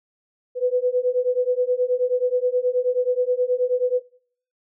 sine beating tone pair, 493.9 / 503.3 Hz, B4 / B4, 0 / +33 cents, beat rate 9.4 Hz, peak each -21 dBFS, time 0.55-4.02 s, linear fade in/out 50 ms, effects noise-tail reverb RT60 0.6 s tail -22 dB re dry

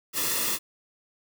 white noise with comb filter, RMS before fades -27 dBFS, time 0.13-0.59 s, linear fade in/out 50 ms, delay 1.3 ms, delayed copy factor -0.7, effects none

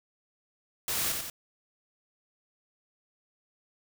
white noise with echo, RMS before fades -31 dBFS, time 0.88-1.12 s, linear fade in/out 2 ms, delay 90 ms, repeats 2, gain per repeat -4 dB, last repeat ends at 1.3 s, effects none

